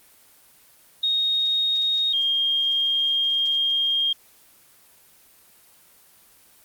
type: tone pair in turn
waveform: sine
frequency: 3729 / 3221 Hz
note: A#7 / G7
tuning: 0 / +46 cents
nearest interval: minor third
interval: 254 cents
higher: first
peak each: -19 dBFS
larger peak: neither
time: 1.03-2.13 / 2.13-4.13 s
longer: second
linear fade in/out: 5 ms
effects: white hiss -54 dBFS RMS until 6.64 s + Opus 24 kbps